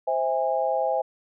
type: chord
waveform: sine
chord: C augmented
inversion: none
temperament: just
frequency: 523.3 / 654.1 / 817.6 Hz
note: C5 / E5 / G#5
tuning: 0 / -14 / -27 cents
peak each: -26 dBFS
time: 0.07-1.02 s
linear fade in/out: 10 ms
effects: none